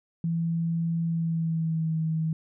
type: tone with pitch glide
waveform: sine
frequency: 166.4 to 159.81 Hz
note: E3 to D#3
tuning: +17 to +47 cents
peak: -24 dBFS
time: 0.24-2.33 s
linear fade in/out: 2 ms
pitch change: -70 cents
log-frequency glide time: 1.05-1.97 s
effects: none